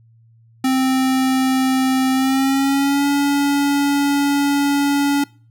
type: tone with pitch glide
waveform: square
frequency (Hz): 261.6 to 283.6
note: C4 to C#4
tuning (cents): 0 to +40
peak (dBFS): -15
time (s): 0.64-5.24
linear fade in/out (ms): 5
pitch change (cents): +140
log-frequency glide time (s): 2.12-3.06
effects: noise-tail reverb RT60 0.4 s tail -24 dB re dry + added 114 Hz sine -48 dBFS peak until 5.5 s